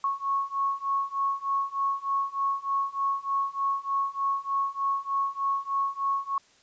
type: beating tone pair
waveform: sine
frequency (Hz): 1100 / 1103.3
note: C#6 / C#6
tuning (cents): -14 / -9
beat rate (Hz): 3.3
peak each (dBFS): -29 / -28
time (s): 0.04-6.38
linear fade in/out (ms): 2
effects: white hiss -60 dBFS RMS until 6.62 s + resampled to 16000 Hz